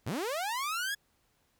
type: linear sweep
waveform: sawtooth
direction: up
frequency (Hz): 82.7 to 1699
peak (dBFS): -28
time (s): 0.06-0.95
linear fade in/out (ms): 10
effects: pink hiss -72 dBFS RMS until 1.59 s